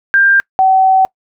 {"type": "tone pair in turn", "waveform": "sine", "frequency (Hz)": [1592, 760.7], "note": ["G6", "F#5"], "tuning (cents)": [26, 48], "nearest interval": "octave + minor second", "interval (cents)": 1278, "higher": "first", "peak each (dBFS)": -6, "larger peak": "neither", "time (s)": [[0.14, 0.4], [0.59, 1.05]], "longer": "second", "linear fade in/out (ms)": 0, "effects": ["noise-tail reverb RT60 0.1 s tail -26 dB re dry"]}